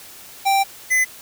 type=tone pair in turn; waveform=square; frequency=784 / 2025 Hz; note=G5 / B6; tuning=0 / +43 cents; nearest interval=octave + major third; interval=1643 cents; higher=second; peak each=-15 / -15 dBFS; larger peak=neither; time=0.45-0.64 / 0.9-1.05 s; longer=first; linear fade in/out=20 ms; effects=white hiss -41 dBFS RMS until 1.21 s